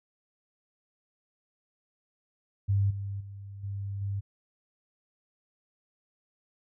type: tone with level steps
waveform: sine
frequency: 99.4 Hz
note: G2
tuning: 25 cents sharp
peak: -22 / -32 / -40 / -32 / -29 dBFS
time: 2.68-4.21 s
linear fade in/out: 20 ms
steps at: 2.9 / 3.2 / 3.63 / 4.01 s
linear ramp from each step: 10 ms
effects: none